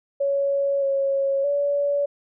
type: tone with pitch steps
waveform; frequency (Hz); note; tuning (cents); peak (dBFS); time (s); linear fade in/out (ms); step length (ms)
sine; 558 / 549 / 571; C#5 / C#5 / D5; +11 / -17 / -49; -19; 0.2-2.06; 10; 620
effects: none